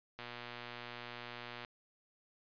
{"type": "click train", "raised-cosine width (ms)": 0.3, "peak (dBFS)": -29, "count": 176, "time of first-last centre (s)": [0.19, 1.648], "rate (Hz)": 120, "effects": ["resampled to 11025 Hz"]}